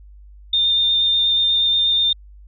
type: tone with vibrato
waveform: sine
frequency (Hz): 3622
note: A7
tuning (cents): +49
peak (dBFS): -14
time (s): 0.53-2.13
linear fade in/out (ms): 5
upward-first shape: sine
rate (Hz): 8.3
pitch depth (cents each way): 11
effects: added 50 Hz sine -40 dBFS peak until 2.47 s